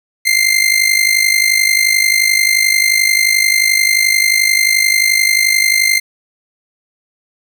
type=tone with amplitude modulation; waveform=sawtooth; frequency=2093 Hz; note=C7; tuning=in tune; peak=-3 dBFS; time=0.25-6 s; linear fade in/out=20 ms; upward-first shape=sine; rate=51.4 Hz; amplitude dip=75%; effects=none